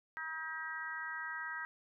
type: harmonic tone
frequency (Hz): 318.5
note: D#4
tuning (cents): +41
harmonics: 3 / 4 / 5 / 6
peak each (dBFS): -48 / -46 / -42 / -44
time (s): 0.17-1.65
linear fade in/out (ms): 0
effects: none